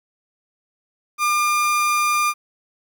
30% pulse tone, 1202 Hz, D6, 40 cents sharp, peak -14 dBFS, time 1.18-2.34 s, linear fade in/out 50 ms, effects 9-bit

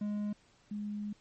triangle / sine tone pair in turn, 207.7 / 207.7 Hz, G#3 / G#3, 0 / 0 cents, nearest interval unison, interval 0 cents, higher neither, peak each -30 / -35 dBFS, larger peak first, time 0.01-0.33 / 0.71-1.13 s, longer second, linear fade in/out 5 ms, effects pink hiss -66 dBFS RMS until 1.2 s + MP3 32 kbps

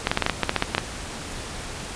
clicks, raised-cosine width 0.3 ms, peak -3 dBFS, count 12, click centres 0.071 / 0.115 / 0.174 / 0.223 / 0.264 / 0.297 / 0.433 / 0.494 / 0.563 / 0.624 / 0.749 / 0.781 s, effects pink hiss -34 dBFS RMS until 1.95 s + resampled to 22050 Hz

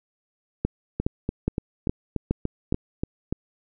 two click trains, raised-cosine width 3 ms, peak -9 / -12 dBFS, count 6 / 9, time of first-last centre 0.65-2.725 / 1-3.326 s, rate 2.41 / 3.44 Hz, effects none

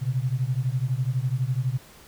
sine beating tone pair, 123.1 / 135.1 Hz, B2 / C#3, -5 / -44 cents, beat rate 12 Hz, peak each -25 / -26 dBFS, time 0.01-1.78 s, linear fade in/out 20 ms, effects pink hiss -50 dBFS RMS until 2.07 s

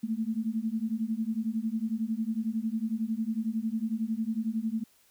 sine beating tone pair, 217.2 / 228.2 Hz, A3 / A#3, -22 / -37 cents, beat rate 11 Hz, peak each -31 dBFS, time 0.03-4.84 s, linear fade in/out 10 ms, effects white hiss -64 dBFS RMS until 5.1 s

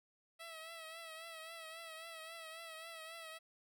10% pulse tone with vibrato, 652 Hz, E5, 19 cents flat, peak -40 dBFS, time 0.39-3.39 s, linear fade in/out 20 ms, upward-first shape triangle, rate 3.7 Hz, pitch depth 57 cents each way, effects none

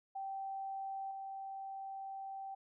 sine tone with level steps, 778 Hz, G5, 13 cents flat, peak -39 / -42 dBFS, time 0.15-2.55 s, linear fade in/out 10 ms, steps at 1.11 s, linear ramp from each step 2 ms, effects none

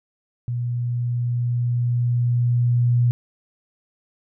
sine tone with level ramp, 121 Hz, B2, 35 cents flat, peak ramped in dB -22 to -14 dBFS, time 0.48-3.11 s, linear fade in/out 0 ms, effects none

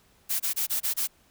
blue noise bursts, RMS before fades -27 dBFS, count 6, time 0.29-1.075 s, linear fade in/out 20 ms, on 110 ms, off 25 ms, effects pink hiss -62 dBFS RMS until 1.3 s

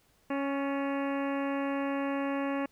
harmonic tone with a mistuned harmonic, 277.2 Hz, C#4, in tune, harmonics 1 / 2 / 3 / 4 / 5 / 6 / 7 / 8 / 9 / 10, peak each -31 / -35 / -40 / -40 / -47 / -44 / -48 / -48 / -49 / -49 dBFS, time 0.3-2.66 s, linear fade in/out 5 ms, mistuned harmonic 6, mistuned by +46 cents, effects pink hiss -67 dBFS RMS until 2.71 s

